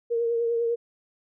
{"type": "tone with vibrato", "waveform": "sine", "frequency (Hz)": 466.2, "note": "A#4", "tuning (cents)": 0, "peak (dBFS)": -22, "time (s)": [0.1, 0.76], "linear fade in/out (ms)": 20, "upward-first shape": "triangle", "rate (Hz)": 10, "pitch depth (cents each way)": 32, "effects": []}